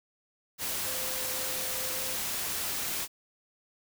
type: tone in noise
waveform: sine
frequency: 517 Hz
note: C5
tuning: 21 cents flat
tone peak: -43 dBFS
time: 0.83-2.17 s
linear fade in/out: 50 ms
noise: white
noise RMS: -33 dBFS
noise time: 0.58-3.08 s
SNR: -13 dB
effects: none

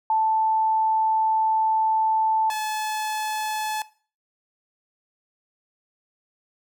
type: tone pair in turn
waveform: sine / sawtooth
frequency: 880 / 860.9 Hz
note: A5 / A5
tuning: 0 / -38 cents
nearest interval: unison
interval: 38 cents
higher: first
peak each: -18 / -22 dBFS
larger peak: first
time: 0.1-2.5 / 2.5-3.82 s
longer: first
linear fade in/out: 2 ms
effects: noise-tail reverb RT60 0.4 s tail -18 dB re dry

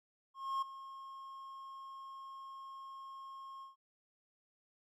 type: tone with ADSR envelope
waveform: triangle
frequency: 1078 Hz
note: C#6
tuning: 49 cents flat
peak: -30 dBFS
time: 0.34-3.76 s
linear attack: 280 ms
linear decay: 8 ms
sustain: -15 dB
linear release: 140 ms
effects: none

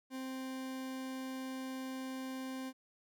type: tone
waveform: 40% pulse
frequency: 261.8 Hz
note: C4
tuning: 1 cent sharp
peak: -39 dBFS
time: 0.1-2.73 s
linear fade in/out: 50 ms
effects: none

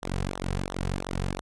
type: tone with flanger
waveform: sawtooth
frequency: 46.29 Hz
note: F#1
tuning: 2 cents sharp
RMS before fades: -31 dBFS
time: 0.02-1.41 s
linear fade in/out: 10 ms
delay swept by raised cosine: 0.4 to 3.5 ms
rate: 2.9 Hz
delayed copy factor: -0.9
effects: resampled to 24000 Hz

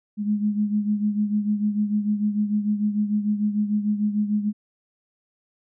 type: beating tone pair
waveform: sine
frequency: 207.7 / 214.4 Hz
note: G#3 / A3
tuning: 0 / -45 cents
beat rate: 6.7 Hz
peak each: -21 / -27 dBFS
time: 0.17-4.53 s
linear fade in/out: 50 ms
effects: none

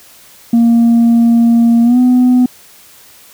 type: tone with pitch glide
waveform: sine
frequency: 233.1 to 249.8 Hz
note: A#3 to B3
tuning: 0 to +20 cents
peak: -3 dBFS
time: 0.53-2.46 s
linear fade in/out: 5 ms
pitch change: +120 cents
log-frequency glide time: 1.83-1.98 s
effects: tanh soft clip ceiling -4 dBFS + white hiss -41 dBFS RMS until 3.33 s

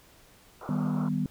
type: band-pass noise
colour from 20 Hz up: white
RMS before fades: -42 dBFS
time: 0.61-1.09 s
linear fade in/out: 5 ms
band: 320 to 1400 Hz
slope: 96 dB/octave
type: chord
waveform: sine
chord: Eb augmented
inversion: none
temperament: equal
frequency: 155.56 / 196 / 246.9 Hz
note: Eb3 / G3 / B3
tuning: 0 / 0 / 0 cents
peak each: -30 dBFS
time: 0.69-1.26 s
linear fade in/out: 2 ms
effects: pink hiss -57 dBFS RMS until 1.3 s

